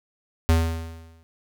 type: tone with exponential decay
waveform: square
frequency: 82 Hz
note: E2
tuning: 9 cents flat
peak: -14 dBFS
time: 0.49-1.23 s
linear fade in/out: 0 ms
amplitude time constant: 160 ms
effects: none